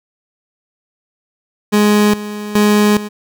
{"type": "tone with tremolo", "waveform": "30% pulse", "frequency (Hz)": 208.7, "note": "G#3", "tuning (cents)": 9, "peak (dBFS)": -6, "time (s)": [1.72, 3.09], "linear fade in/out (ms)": 20, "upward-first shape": "square", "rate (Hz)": 1.2, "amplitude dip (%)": 80, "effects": []}